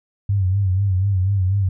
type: tone with vibrato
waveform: sine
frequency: 96.1 Hz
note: G2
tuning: 34 cents flat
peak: -15 dBFS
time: 0.29-1.69 s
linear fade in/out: 5 ms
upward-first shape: sine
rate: 4.1 Hz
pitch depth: 87 cents each way
effects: none